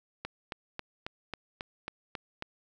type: click train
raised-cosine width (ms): 0.3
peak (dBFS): -20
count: 9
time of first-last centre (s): 0.25-2.424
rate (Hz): 3.68
effects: none